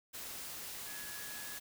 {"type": "tone in noise", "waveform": "sine", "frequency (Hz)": 1684, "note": "G#6", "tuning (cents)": 24, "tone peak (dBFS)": -50, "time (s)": [0.86, 1.59], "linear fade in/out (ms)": 20, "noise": "white", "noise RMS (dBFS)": -45, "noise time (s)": [0.13, 1.6], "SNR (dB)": -8, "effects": []}